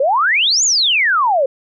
sine exponential two-way sweep, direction up then down, 508 to 7210 to 508 Hz, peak -11 dBFS, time 0-1.46 s, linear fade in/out 5 ms, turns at 0.64 s, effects none

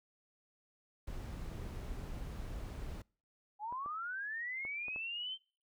brown noise, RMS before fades -43 dBFS, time 1.07-3.02 s, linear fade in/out 5 ms
sine linear sweep, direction up, 806 to 3136 Hz, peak -38 dBFS, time 3.59-5.38 s, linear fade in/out 50 ms
clicks, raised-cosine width 1 ms, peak -36 dBFS, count 5, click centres 3.725 / 3.861 / 4.651 / 4.883 / 4.961 s
effects noise-tail reverb RT60 0.4 s tail -25 dB re dry

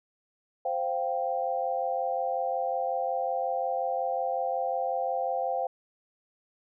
sine chord, C suspended fourth, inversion none, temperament equal, 523.3 / 698.5 / 784 Hz, C5 / F5 / G5, 0 / 0 / 0 cents, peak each -31 dBFS, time 0.65-5.67 s, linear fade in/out 5 ms, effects none

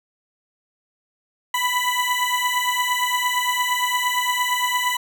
20% pulse beating tone pair, 987.8 / 996.5 Hz, B5 / B5, 0 / +15 cents, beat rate 8.7 Hz, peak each -17 / -18 dBFS, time 1.54-4.97 s, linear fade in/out 5 ms, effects none

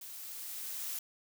blue noise with level ramp, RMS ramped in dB -47 to -38 dBFS, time 0.01-0.99 s, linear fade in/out 5 ms, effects none

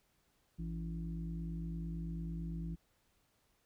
harmonic tone with a mistuned harmonic, 55.6 Hz, A1, 19 cents sharp, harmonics 1 / 3 / 5 / 6, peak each -42 / -40 / -52 / -55 dBFS, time 0.58-2.76 s, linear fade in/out 20 ms, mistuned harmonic 5, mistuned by +41 cents, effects pink hiss -75 dBFS RMS until 3.65 s

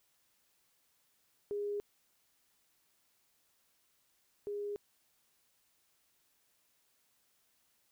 sine tone pair in turn, 410 / 410 Hz, G#4 / G#4, -22 / -22 cents, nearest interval unison, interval 0 cents, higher neither, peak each -34 / -36 dBFS, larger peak first, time 1.51-1.8 / 4.47-4.76 s, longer neither, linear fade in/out 0 ms, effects white hiss -74 dBFS RMS until 7.91 s

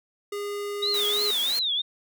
square tone with pitch glide, 408.5 to 414 Hz, G#4 to G#4, -29 to -5 cents, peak -30 dBFS, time 0.32-1.31 s, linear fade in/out 5 ms, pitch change +24 cents, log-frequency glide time 0.94-1.07 s
sine tone with vibrato, 3732 Hz, A#7, 1 cent sharp, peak -23 dBFS, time 0.82-1.82 s, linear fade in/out 10 ms, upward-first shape triangle, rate 3 Hz, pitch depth 240 cents each way
white high-pass noise, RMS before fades -34 dBFS, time 0.94-1.59 s, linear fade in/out 0 ms, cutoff 190 Hz, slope 48 dB/octave
effects none

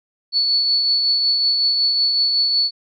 sine tone with tremolo, 4435 Hz, C#8, in tune, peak -13 dBFS, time 0.32-2.71 s, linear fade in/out 50 ms, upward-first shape triangle, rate 5.4 Hz, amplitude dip 35%, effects none

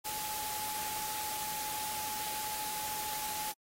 sine tone in noise, 855 Hz, A5, 50 cents flat, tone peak -41 dBFS, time 0.04-3.53 s, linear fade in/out 20 ms, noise white, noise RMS -39 dBFS, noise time 0.04-3.53 s, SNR -5 dB, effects AAC 48 kbps

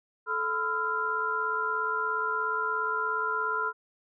sine tone cluster, 436.2 / 1009 / 1316 / 1393 Hz, A4 / B5 / E6 / F6, -15 / +37 / -3 / -5 cents, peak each -36 / -32 / -35 / -29 dBFS, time 0.26-3.73 s, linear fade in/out 50 ms, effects none

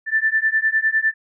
sine beating tone pair, 1763 / 1772.9 Hz, A6 / A6, +3 / +13 cents, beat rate 9.9 Hz, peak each -19 dBFS, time 0.06-1.14 s, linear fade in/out 50 ms, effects none

